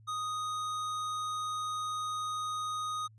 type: tone with tanh clipping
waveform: sine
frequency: 1244.5 Hz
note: D#6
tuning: in tune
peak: -35 dBFS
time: 0.07-3.08 s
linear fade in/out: 20 ms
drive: 17 dB
effects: added 109 Hz sine -55 dBFS peak until 3.18 s + resampled to 24000 Hz